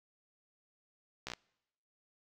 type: slowing click train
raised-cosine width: 0.2 ms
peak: -22 dBFS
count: 5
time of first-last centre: 1.27-1.336 s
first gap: 15 ms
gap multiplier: 1.06
effects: noise-tail reverb RT60 0.9 s tail -26 dB re dry